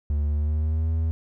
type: tone with pitch glide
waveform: triangle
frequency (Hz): 73.5 to 80.62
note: D2 to E2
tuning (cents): +2 to -38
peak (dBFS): -19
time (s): 0.1-1.11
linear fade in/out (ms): 0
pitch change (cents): +160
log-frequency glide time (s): 0.27-0.9
effects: none